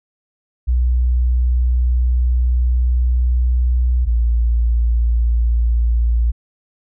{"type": "tone pair in turn", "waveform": "sine", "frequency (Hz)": [61.4, 58], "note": ["B1", "A#1"], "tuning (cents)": [-9, -8], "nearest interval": "minor second", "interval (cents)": 99, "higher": "first", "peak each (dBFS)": -12, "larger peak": "neither", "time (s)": [[0.67, 4.06], [4.06, 6.32]], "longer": "first", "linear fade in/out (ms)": 20, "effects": []}